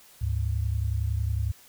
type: tone pair together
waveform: sine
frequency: 72.6 / 103.51 Hz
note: D2 / G#2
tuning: -19 / -5 cents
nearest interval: tritone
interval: 614 cents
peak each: -27 dBFS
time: 0.21-1.52 s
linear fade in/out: 10 ms
effects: white hiss -54 dBFS RMS until 1.68 s